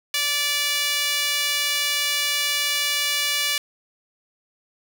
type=tone with high-pass filter; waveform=sawtooth; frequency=581 Hz; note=D5; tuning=19 cents flat; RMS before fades=-23 dBFS; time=0.14-3.58 s; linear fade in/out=2 ms; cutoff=2700 Hz; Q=1.4; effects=none